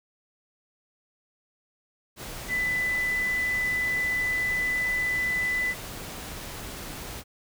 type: tone in noise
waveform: sine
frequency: 1997 Hz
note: B6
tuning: 19 cents sharp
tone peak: -24 dBFS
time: 2.48-5.75 s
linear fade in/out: 50 ms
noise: pink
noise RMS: -38 dBFS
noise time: 2.16-7.24 s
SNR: +11 dB
effects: none